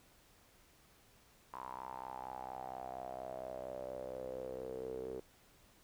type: tone with band-pass filter sweep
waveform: sawtooth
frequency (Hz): 64.3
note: C2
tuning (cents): -30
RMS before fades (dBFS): -45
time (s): 1.53-5.2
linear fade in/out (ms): 5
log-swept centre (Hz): 1000 to 420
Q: 8.4
effects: pink hiss -66 dBFS RMS until 5.83 s